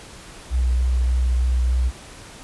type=tone with vibrato; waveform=sine; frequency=62.3 Hz; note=B1; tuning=16 cents sharp; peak=-16 dBFS; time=0.5-1.92 s; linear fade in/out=50 ms; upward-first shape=sine; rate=3.3 Hz; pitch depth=16 cents each way; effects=pink hiss -41 dBFS RMS until 2.43 s + resampled to 24000 Hz